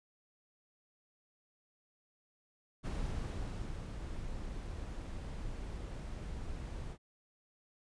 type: noise with ADSR envelope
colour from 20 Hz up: brown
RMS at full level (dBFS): -36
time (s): 2.83-6.98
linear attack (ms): 30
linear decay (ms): 920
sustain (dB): -6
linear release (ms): 70
effects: resampled to 22050 Hz